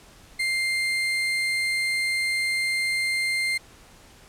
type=tone; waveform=35% pulse; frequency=2100 Hz; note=C7; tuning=6 cents sharp; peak=-21 dBFS; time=0.39-3.58 s; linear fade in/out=10 ms; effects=pink hiss -51 dBFS RMS until 4.28 s + low-pass 11000 Hz 12 dB/octave